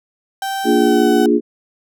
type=tone with pitch glide; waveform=35% pulse; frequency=779 to 752.5 Hz; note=G5 to F#5; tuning=-11 to +29 cents; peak=-18 dBFS; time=0.42-1.26 s; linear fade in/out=2 ms; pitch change=-60 cents; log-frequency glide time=0.67-1.08 s
type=chord; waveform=sine; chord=Bb dominant seventh; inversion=none; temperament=equal; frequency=233.1 / 293.7 / 349.2 / 415.3 Hz; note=Bb3 / D4 / F4 / Ab4; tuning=0 / 0 / 0 / 0 cents; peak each=-16 dBFS; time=0.64-1.41 s; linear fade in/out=50 ms
effects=none